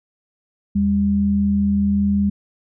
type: tone pair together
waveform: sine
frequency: 79.77 / 201 Hz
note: D#2 / G3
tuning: +44 / +44 cents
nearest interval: octave + major third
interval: 1600 cents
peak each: -24 / -15 dBFS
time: 0.75-2.3 s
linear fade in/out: 10 ms
effects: none